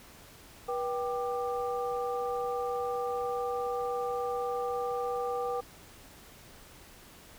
sine tone cluster, 485.1 / 781 / 1189 Hz, B4 / G5 / D6, -31 / -7 / +21 cents, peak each -32 / -35 / -38 dBFS, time 0.68-5.61 s, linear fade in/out 10 ms, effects pink hiss -53 dBFS RMS until 7.38 s

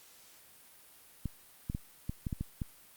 clicks, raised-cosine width 5 ms, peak -22 dBFS, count 8, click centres 1.257 / 1.699 / 1.749 / 2.095 / 2.268 / 2.328 / 2.41 / 2.618 s, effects white hiss -58 dBFS RMS until 2.96 s + Opus 48 kbps

